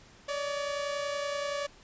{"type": "tone pair together", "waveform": "sawtooth", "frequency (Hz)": [569.4, 600], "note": ["C#5", "D5"], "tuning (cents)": [46, 37], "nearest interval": "minor second", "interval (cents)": 91, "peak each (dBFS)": [-28, -35], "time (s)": [0.28, 1.67], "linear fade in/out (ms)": 10, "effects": ["pink hiss -56 dBFS RMS until 1.83 s", "resampled to 16000 Hz"]}